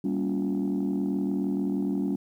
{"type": "chord", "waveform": "sine", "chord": "G half-diminished seventh", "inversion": "none", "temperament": "just", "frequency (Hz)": [196, 235.2, 282.2, 352.8], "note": ["G3", "Bb3", "Db4", "F4"], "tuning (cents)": [0, 16, 31, 18], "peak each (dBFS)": [-27, -32, -27, -33], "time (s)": [0.04, 2.16], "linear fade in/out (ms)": 5, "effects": ["tanh soft clip ceiling -20 dBFS", "10-bit"]}